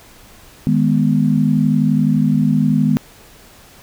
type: chord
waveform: sine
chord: G# minor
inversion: second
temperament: equal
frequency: 155.56 / 207.7 / 246.9 Hz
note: D#3 / G#3 / B3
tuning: 0 / 0 / 0 cents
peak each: -16 dBFS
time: 0.67-2.97 s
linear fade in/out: 0 ms
effects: pink hiss -44 dBFS RMS until 3.82 s